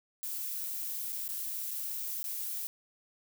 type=noise with dropouts; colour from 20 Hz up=violet; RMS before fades=-37 dBFS; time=0.23-2.67 s; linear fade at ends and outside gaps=0 ms; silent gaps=1.122-1.128 / 1.279-1.289 / 1.709-1.713 / 2.23-2.241 s; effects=none